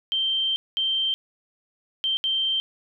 sine tone bursts at uneven times, 3136 Hz, G7, in tune, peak -21 dBFS, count 4, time 0.12-0.56 / 0.77-1.14 / 2.04-2.17 / 2.24-2.6 s, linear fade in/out 0 ms, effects none

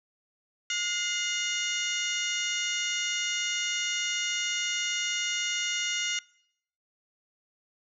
harmonic tone with a mistuned harmonic, 717 Hz, F5, 45 cents sharp, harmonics 2 / 3 / 4 / 5 / 6 / 7 / 8 / 9 / 10, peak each -37 / -33 / -32 / -38 / -42 / -48 / -37 / -38 / -42 dBFS, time 0.7-6.19 s, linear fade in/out 2 ms, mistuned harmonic 3, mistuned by -56 cents, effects noise-tail reverb RT60 0.7 s tail -23 dB re dry

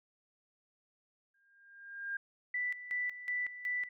sine tone with exponential growth, 1607 Hz, G6, 43 cents sharp, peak -33 dBFS, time 1.34-2.17 s, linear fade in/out 5 ms, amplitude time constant 180 ms
sine tone with tremolo, 1978 Hz, B6, 2 cents sharp, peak -32 dBFS, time 2.54-3.89 s, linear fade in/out 5 ms, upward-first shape square, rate 2.7 Hz, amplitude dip 75%
effects none

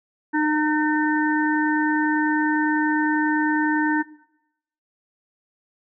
harmonic tone with a mistuned harmonic, 305 Hz, D#4, 34 cents flat, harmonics 1 / 3 / 5 / 6, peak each -20 / -25 / -27 / -28 dBFS, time 0.33-4.03 s, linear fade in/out 20 ms, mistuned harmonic 6, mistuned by -22 cents, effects noise-tail reverb RT60 0.8 s tail -18 dB re dry

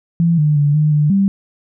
sine tone with pitch steps, 168.2 / 150.3 / 145.2 / 152 / 149 / 196.4 Hz, E3 / D3 / D3 / D#3 / D3 / G3, +35 / +40 / -19 / -40 / +25 / +4 cents, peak -10 dBFS, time 0.2-1.28 s, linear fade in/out 0 ms, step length 180 ms, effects none

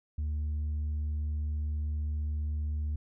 triangle tone with tanh clipping, 75.4 Hz, D2, 46 cents sharp, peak -30 dBFS, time 0.18-2.96 s, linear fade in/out 5 ms, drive 7 dB, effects none

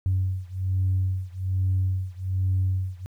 sine beating tone pair, 93.3 / 94.5 Hz, F#2 / F#2, +15 / +37 cents, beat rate 1.2 Hz, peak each -24 / -25 dBFS, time 0.06-3.06 s, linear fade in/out 0 ms, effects tanh soft clip ceiling -16 dBFS + 10-bit

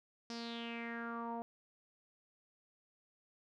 sawtooth tone with low-pass filter sweep, 233.1 Hz, A#3, in tune, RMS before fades -43 dBFS, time 0.3-1.42 s, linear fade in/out 0 ms, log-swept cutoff 5400 to 780 Hz, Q 5.6, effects none

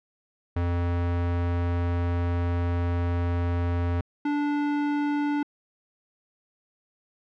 square tone pair in turn, 86.9 / 291.7 Hz, F2 / D4, -8 / -12 cents, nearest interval octave + major sixth, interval 2096 cents, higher second, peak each -24 dBFS, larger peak neither, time 0.56-4.01 / 4.25-5.43 s, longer first, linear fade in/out 5 ms, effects low-pass 2000 Hz 12 dB/octave

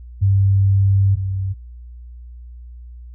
sine tone pair in turn, 98 / 95.98 Hz, G2 / G2, 0 / -36 cents, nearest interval unison, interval 36 cents, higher first, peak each -11 / -19 dBFS, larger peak first, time 0.21-1.16 / 1.16-1.54 s, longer first, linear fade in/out 20 ms, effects added 60 Hz sine -34 dBFS peak until 3.14 s

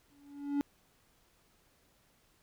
triangle tone with exponential growth, 284.9 Hz, C#4, 48 cents sharp, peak -24 dBFS, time 0.1-0.61 s, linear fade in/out 0 ms, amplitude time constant 110 ms, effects pink hiss -69 dBFS RMS until 2.42 s

